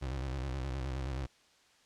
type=tone with vibrato; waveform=30% pulse; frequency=65.9 Hz; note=C2; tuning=13 cents sharp; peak=-32 dBFS; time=0.01-1.27 s; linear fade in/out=20 ms; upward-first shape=square; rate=9.5 Hz; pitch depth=84 cents each way; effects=white hiss -65 dBFS RMS until 1.85 s + low-pass 6000 Hz 12 dB/octave